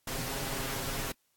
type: noise with comb filter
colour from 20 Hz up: pink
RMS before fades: -35 dBFS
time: 0.07-1.12 s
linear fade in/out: 5 ms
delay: 7.4 ms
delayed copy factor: +0.9
effects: white hiss -74 dBFS RMS until 1.36 s + AAC 64 kbps